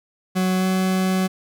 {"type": "tone with pitch glide", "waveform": "40% pulse", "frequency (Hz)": [185.7, 187.32], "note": ["F#3", "F#3"], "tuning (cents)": [7, 22], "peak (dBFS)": -17, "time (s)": [0.35, 1.28], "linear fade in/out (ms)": 20, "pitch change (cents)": 15, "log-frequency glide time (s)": [0.58, 0.65], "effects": []}